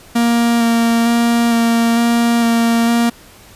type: tone with vibrato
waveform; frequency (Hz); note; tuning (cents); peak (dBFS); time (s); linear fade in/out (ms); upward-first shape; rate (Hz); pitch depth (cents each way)
45% pulse; 233.1; A#3; 0; -11; 0.15-3.1; 10; square; 1.1; 11
effects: pink hiss -42 dBFS RMS until 3.55 s + resampled to 32000 Hz